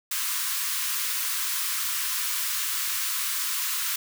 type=high-pass noise; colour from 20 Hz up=white; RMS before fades=-28 dBFS; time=0.11-3.96 s; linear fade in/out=5 ms; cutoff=990 Hz; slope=96 dB/octave; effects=none